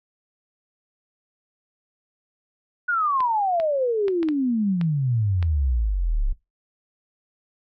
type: exponential sweep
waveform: sine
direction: down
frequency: 1480 to 31.41 Hz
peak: -19 dBFS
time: 2.88-6.33 s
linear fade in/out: 10 ms
type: clicks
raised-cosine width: 0.3 ms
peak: -18 dBFS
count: 7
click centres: 3.205 / 3.6 / 4.082 / 4.23 / 4.287 / 4.813 / 5.427 s
effects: noise-tail reverb RT60 0.2 s tail -18 dB re dry